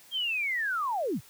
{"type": "linear sweep", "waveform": "sine", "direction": "down", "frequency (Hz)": [3244, 82.9], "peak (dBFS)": -27, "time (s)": [0.11, 1.21], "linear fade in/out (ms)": 50, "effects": ["white hiss -55 dBFS RMS until 1.29 s"]}